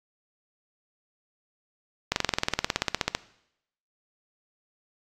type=slowing click train; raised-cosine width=0.2 ms; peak=-5 dBFS; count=20; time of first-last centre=2.12-3.15 s; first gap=41 ms; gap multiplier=1.03; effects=noise-tail reverb RT60 0.8 s tail -20 dB re dry + AAC 64 kbps